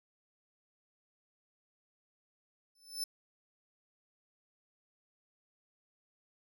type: tone with exponential growth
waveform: sawtooth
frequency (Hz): 5274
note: E8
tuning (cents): 0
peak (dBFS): -29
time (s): 2.75-3.04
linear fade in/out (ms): 5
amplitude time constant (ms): 62
effects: none